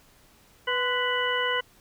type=harmonic tone with a mistuned harmonic; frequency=493.9 Hz; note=B4; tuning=in tune; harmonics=1 / 2 / 3 / 4 / 6; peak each=-30 / -30 / -30 / -30 / -30 dBFS; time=0.67-1.61 s; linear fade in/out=10 ms; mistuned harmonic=2; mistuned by=+56 cents; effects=pink hiss -58 dBFS RMS until 1.8 s